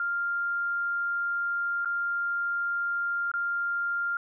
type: tone with dropouts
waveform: sine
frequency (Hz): 1396.9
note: F6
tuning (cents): 0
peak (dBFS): -26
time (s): 0-4.17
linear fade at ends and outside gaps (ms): 2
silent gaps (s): 1.848-1.856 / 3.316-3.338
effects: none